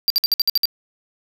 square tone bursts, 4725 Hz, D8, 10 cents sharp, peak -14 dBFS, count 8, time 0.08-0.655 s, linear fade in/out 0 ms, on 22 ms, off 57 ms, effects none

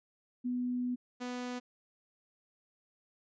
sine / sawtooth tone pair in turn, 247.5 / 247.5 Hz, B3 / B3, +4 / +4 cents, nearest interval unison, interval 0 cents, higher neither, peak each -31 / -33 dBFS, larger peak first, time 0.44-0.96 / 1.2-1.6 s, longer first, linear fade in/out 20 ms, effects resampled to 16000 Hz

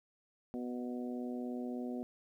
harmonic tone with a mistuned harmonic, 123.5 Hz, B2, in tune, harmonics 2 / 3 / 4 / 5 / 6, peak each -38 / -45 / -48 / -50 / -52 dBFS, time 0.54-2.03 s, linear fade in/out 0 ms, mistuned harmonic 6, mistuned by -21 cents, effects 12-bit

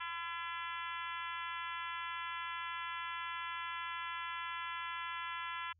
harmonic tone, 338.3 Hz, E4, 45 cents sharp, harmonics 3 / 4 / 5 / 6 / 7 / 8 / 9 / 10, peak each -43 / -45 / -47 / -49 / -50 / -51 / -52 / -53 dBFS, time 0-5.73 s, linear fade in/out 10 ms, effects added 83 Hz sine -68 dBFS peak until 5.79 s

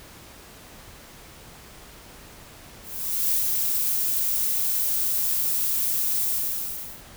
violet noise with ADSR envelope, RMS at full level -22 dBFS, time 2.82-7.04 s, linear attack 510 ms, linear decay 87 ms, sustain -2 dB, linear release 800 ms, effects pink hiss -46 dBFS RMS until 7.16 s

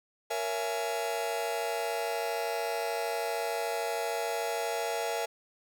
45% pulse chord, A# half-diminished seventh, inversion none, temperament just, 466.2 / 559.4 / 671.3 / 839.1 Hz, A#4 / C#5 / E5 / G#5, 0 / +16 / +31 / +18 cents, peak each -35 / -39 / -35 / -36 dBFS, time 0.3-5.26 s, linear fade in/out 10 ms, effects none

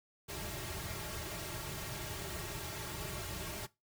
pink noise with comb filter, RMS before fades -42 dBFS, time 0.28-3.67 s, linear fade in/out 20 ms, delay 4 ms, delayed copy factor -0.8, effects noise-tail reverb RT60 0.2 s tail -18 dB re dry

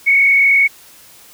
sine tone with frequency modulation, 2217 Hz, C#7, in tune, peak -8 dBFS, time 0.06-0.68 s, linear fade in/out 20 ms, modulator 41.5 Hz, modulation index 0.9, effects white hiss -43 dBFS RMS until 1.33 s

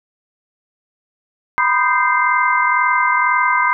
sine tone cluster, 974 / 1016 / 1225 / 1560 / 2086 Hz, B5 / B5 / D#6 / G6 / C7, -24 / +49 / -27 / -9 / -6 cents, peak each -19 dBFS, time 1.58-3.73 s, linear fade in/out 0 ms, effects none

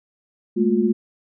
sine tone cluster, 209.3 / 226.4 / 355.9 Hz, G#3 / A3 / F4, +14 / +50 / +33 cents, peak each -20 dBFS, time 0.56-0.93 s, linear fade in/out 20 ms, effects none

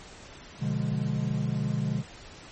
triangle chord, B diminished seventh, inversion none, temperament equal, 123.47 / 146.83 / 174.61 / 207.7 Hz, B2 / D3 / F3 / Ab3, 0 / 0 / 0 / 0 cents, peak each -29 / -28 / -32 / -30 dBFS, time 0.59-2.04 s, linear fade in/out 50 ms, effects pink hiss -47 dBFS RMS until 2.51 s + MP3 32 kbps

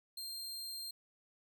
sawtooth tone, 4186 Hz, C8, in tune, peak -39 dBFS, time 0.17-0.91 s, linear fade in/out 5 ms, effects none

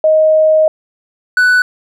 sine / triangle tone pair in turn, 626 / 1488.9 Hz, D#5 / F#6, +10 / +10 cents, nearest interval octave + minor third, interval 1500 cents, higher second, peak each -6 / -5 dBFS, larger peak second, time 0.04-0.68 / 1.37-1.62 s, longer first, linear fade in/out 2 ms, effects none

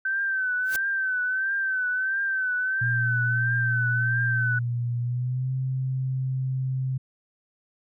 sine tone with vibrato, 1538 Hz, G6, 33 cents flat, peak -23 dBFS, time 0.05-4.59 s, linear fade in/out 5 ms, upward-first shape triangle, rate 1.5 Hz, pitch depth 70 cents each way
white noise with exponential growth, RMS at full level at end -29 dBFS, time 0.63-0.76 s, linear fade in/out 1 ms, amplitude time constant 28 ms
sine tone with pitch glide, 120 to 130.86 Hz, B2 to C3, -49 to +1 cents, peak -24 dBFS, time 2.81-6.98 s, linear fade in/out 10 ms, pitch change +150 cents, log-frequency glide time 5-5.52 s
effects none

